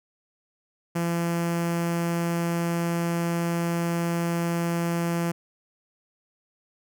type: tone with notch filter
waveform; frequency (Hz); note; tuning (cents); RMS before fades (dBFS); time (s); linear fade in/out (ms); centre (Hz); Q
sawtooth; 169.9; F3; -47; -26; 0.95-5.32; 10; 3800; 1.7
effects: none